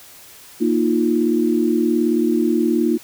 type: chord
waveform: sine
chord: Bb suspended fourth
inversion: none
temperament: just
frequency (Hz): 233.1 / 310.8 / 349.6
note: Bb3 / Eb4 / F4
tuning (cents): 0 / -2 / +2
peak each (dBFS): -19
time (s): 0.6-2.98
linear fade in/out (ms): 20
effects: white hiss -43 dBFS RMS until 3.03 s